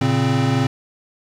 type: tone cluster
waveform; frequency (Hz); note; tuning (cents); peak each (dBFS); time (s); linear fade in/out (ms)
square; 115.8 / 138.9 / 263.2; A#2 / C#3 / C4; -11 / +4 / +10; -21; 0.01-0.67; 5
effects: low-pass 6000 Hz 12 dB/octave + 8-bit